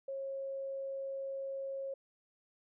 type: tone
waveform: sine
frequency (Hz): 543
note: C#5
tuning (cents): -36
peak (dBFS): -37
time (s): 0.08-1.94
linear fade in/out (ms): 5
effects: none